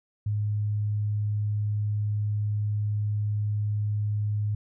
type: tone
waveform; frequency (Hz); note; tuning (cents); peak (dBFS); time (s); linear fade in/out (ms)
sine; 104.7; G#2; +15; -24; 0.26-4.55; 5
effects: none